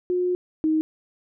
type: tone pair in turn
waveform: sine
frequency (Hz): 360 / 313.7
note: F#4 / D#4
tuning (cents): -47 / +14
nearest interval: major second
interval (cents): 239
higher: first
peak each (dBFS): -20 / -18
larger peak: second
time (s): 0.1-0.35 / 0.64-0.81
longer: first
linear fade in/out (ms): 0
effects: none